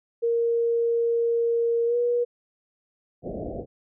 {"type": "tone with pitch glide", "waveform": "sine", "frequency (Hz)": [466.2, 481.2], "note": ["A#4", "B4"], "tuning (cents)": [0, -45], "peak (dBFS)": -20, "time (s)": [0.22, 2.25], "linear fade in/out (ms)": 20, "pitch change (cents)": 55, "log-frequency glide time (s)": [1.86, 1.96]}
{"type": "low-pass noise", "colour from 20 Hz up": "white", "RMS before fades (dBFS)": -33, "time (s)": [3.22, 3.66], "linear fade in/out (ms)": 50, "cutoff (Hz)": 690, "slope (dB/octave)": 96}
{"effects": []}